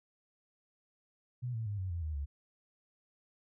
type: tone with pitch steps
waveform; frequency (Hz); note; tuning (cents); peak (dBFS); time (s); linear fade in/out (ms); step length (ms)
sine; 123.47 / 112.57 / 102.63 / 93.57 / 85.31 / 77.78 / 70.91; B2 / A2 / G#2 / F#2 / F2 / D#2 / C#2; 0 / +40 / -20 / +20 / -40 / 0 / +40; -34; 1.42-2.26; 20; 120
effects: none